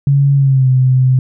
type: tone with pitch glide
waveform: sine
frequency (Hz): 140 to 129.12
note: C#3 to C3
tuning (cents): +18 to -23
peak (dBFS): -7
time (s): 0.07-1.19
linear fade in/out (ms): 2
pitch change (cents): -141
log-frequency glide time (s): 0.35-0.69
effects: none